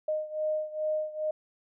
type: beating tone pair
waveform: sine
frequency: 616 / 618.4 Hz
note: D#5 / D#5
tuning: -17 / -11 cents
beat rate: 2.4 Hz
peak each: -30 / -33 dBFS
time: 0.08-1.31 s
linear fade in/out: 5 ms
effects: none